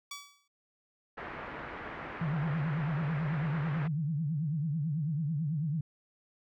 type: tone with exponential decay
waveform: 10% pulse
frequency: 1143 Hz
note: D6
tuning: 47 cents flat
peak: -29 dBFS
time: 0.11-0.48 s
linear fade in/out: 5 ms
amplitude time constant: 79 ms
type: low-pass noise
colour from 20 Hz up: white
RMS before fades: -42 dBFS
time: 1.17-3.88 s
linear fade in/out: 10 ms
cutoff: 1900 Hz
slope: 24 dB/octave
type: tone with vibrato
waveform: sine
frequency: 153.4 Hz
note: D#3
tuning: 24 cents flat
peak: -29 dBFS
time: 2.21-5.81 s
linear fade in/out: 5 ms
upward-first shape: triangle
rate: 9.1 Hz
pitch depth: 200 cents each way
effects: none